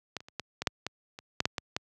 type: clicks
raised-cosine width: 0.2 ms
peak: -17 / -30 / -30 / -16 / -16 / -6 / -15 / -25 / -10 / -9 / -13 / -12 dBFS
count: 12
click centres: 0.167 / 0.205 / 0.285 / 0.397 / 0.62 / 0.672 / 0.866 / 1.189 / 1.404 / 1.455 / 1.582 / 1.765 s
effects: high-pass 80 Hz 12 dB/octave